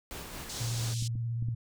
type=noise with tremolo; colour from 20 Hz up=pink; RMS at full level=-41 dBFS; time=0.11-0.94 s; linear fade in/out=0 ms; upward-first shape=sine; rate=4.5 Hz; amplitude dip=30%
type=band-pass noise; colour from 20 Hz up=white; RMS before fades=-41 dBFS; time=0.49-1.08 s; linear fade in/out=5 ms; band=3400 to 7800 Hz; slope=24 dB/octave
type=tone with vibrato; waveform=sine; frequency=116.54 Hz; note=A#2; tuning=in tune; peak=-30 dBFS; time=0.6-1.55 s; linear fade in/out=10 ms; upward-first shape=sine; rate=17 Hz; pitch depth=37 cents each way
type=clicks; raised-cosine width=5 ms; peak=-27 dBFS; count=4; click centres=1.024 / 1.155 / 1.425 / 1.486 s
effects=none